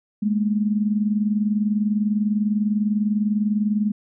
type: tone pair together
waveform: sine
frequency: 207.2 / 227.2 Hz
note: G#3 / A#3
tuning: -4 / -44 cents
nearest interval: major second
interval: 160 cents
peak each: -19 / -25 dBFS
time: 0.22-3.92 s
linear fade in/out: 10 ms
effects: none